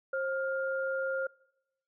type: tone pair together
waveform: sine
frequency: 533 / 1407.4 Hz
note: C5 / F6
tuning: +32 / +13 cents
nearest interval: octave + perfect fourth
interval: 1681 cents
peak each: -31 / -34 dBFS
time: 0.13-1.27 s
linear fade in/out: 5 ms
effects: noise-tail reverb RT60 0.9 s tail -24 dB re dry